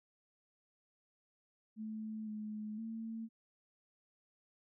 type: tone with pitch steps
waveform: sine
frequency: 217.6 / 213.3 / 224.8 Hz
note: A3 / G#3 / A3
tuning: -19 / +46 / +37 cents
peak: -40 dBFS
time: 1.76-3.29 s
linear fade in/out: 50 ms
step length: 510 ms
effects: none